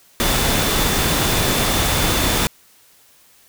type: tone in noise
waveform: sine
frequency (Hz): 3520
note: A7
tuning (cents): 0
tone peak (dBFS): -28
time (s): 0.2-2.47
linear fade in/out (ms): 0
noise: pink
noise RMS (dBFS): -18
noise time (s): 0.2-2.47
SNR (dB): -13
effects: white hiss -52 dBFS RMS until 3.48 s